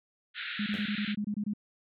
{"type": "band-pass noise", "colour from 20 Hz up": "pink", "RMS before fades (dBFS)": -38, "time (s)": [0.34, 1.16], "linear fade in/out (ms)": 50, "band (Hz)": [1400, 4000], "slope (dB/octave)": 96}
{"type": "tone bursts", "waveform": "sine", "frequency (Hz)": 207.7, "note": "G#3", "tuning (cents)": 0, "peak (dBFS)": -29, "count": 10, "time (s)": [0.59, 1.536], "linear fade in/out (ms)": 5, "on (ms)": 73, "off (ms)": 24}
{"type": "tone with exponential decay", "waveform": "10% pulse", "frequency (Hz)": 98, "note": "G2", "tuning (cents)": 0, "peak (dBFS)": -33, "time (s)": [0.73, 1], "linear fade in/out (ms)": 5, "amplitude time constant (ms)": 58}
{"effects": []}